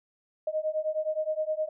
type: beating tone pair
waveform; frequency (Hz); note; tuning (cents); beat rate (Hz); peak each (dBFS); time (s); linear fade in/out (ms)
sine; 617 / 626.6; D#5 / D#5; -15 / +12; 9.6; -30; 0.47-1.69; 5
effects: none